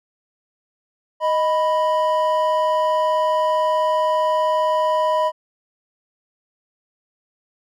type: tone pair together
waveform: triangle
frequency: 623.1 / 987.8 Hz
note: D#5 / B5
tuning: +2 / 0 cents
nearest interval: minor sixth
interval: 798 cents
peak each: -17 / -17 dBFS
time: 1.2-5.32 s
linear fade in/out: 50 ms
effects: none